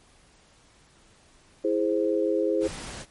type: chord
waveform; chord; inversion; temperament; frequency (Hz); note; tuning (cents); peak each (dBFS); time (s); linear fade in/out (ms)
sine; E augmented; none; equal; 329.6 / 415.3 / 523.3; E4 / G#4 / B#4; 0 / 0 / 0; -26; 1.64-2.68; 10
type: noise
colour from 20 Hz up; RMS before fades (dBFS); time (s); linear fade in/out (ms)
pink; -38; 2.6-3.06; 50
effects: pink hiss -58 dBFS RMS until 3.1 s + MP3 48 kbps